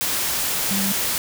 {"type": "tone in noise", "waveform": "sine", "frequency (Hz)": 196, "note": "G3", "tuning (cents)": 0, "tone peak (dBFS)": -23, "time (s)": [0.71, 0.92], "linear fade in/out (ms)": 0, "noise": "white", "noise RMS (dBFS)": -23, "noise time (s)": [0.01, 1.18], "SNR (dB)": -3, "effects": []}